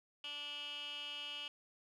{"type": "tone with band-pass filter", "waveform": "15% pulse", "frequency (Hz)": 291.5, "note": "D4", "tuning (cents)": -13, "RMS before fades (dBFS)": -45, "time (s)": [0.24, 1.48], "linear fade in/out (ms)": 2, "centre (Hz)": 3000, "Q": 6.4, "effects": []}